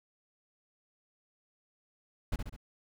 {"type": "noise with echo", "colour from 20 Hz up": "brown", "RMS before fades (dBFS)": -30, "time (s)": [2.32, 2.36], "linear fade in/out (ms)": 5, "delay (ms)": 68, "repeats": 3, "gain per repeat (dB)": -5, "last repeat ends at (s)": 2.564, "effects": []}